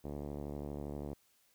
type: tone with low-pass filter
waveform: 5% pulse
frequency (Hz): 72.5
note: D2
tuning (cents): -22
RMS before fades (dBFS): -42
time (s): 0.04-1.14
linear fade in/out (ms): 5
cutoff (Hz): 470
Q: 0.64
effects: white hiss -71 dBFS RMS until 1.54 s